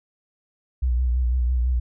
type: tone with vibrato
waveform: sine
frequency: 61.74 Hz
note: B1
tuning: in tune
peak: -18 dBFS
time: 0.82-1.8 s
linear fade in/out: 10 ms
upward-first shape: sine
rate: 6 Hz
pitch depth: 59 cents each way
effects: none